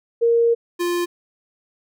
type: tone pair in turn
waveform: sine / square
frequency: 466.2 / 349.3 Hz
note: A#4 / F4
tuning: 0 / 0 cents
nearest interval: perfect fourth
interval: 500 cents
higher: first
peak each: -13 / -20 dBFS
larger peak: first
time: 0.21-0.55 / 0.79-1.06 s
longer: first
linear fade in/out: 20 ms
effects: none